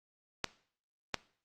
clicks, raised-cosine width 0.2 ms, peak -13 dBFS, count 2, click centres 0.443 / 1.143 s, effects noise-tail reverb RT60 0.5 s tail -18 dB re dry + Opus 48 kbps

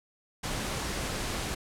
pink noise, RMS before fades -33 dBFS, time 0.43-1.55 s, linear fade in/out 10 ms, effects low-pass 10000 Hz 12 dB/octave

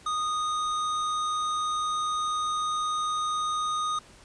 triangle tone with hard clipping, 1237 Hz, D#6, 10 cents flat, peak -28 dBFS, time 0.06-3.99 s, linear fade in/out 5 ms, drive 18 dB, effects pink hiss -53 dBFS RMS until 4.24 s + resampled to 22050 Hz

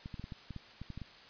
clicks, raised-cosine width 5 ms, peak -30 dBFS, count 11, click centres 0.059 / 0.142 / 0.196 / 0.241 / 0.322 / 0.507 / 0.563 / 0.816 / 0.903 / 0.976 / 1.017 s, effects white hiss -55 dBFS RMS until 1.29 s + resampled to 11025 Hz

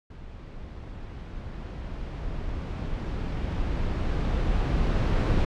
brown noise with level ramp, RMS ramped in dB -42 to -21 dBFS, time 0.1-5.45 s, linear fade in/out 5 ms, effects low-pass 4000 Hz 12 dB/octave

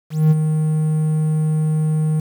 triangle tone with ADSR envelope, 155.56 Hz, D#3, in tune, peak -6 dBFS, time 0.1-2.2 s, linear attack 210 ms, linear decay 27 ms, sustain -7 dB, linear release 4 ms, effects 7-bit

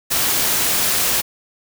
white noise, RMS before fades -18 dBFS, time 0.1-1.22 s, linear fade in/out 20 ms, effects none

